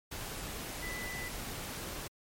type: tone in noise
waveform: sine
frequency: 1993 Hz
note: B6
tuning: 15 cents sharp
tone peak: -40 dBFS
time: 0.82-1.29 s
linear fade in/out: 10 ms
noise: pink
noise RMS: -41 dBFS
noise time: 0.11-2.08 s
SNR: -2 dB
effects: MP3 64 kbps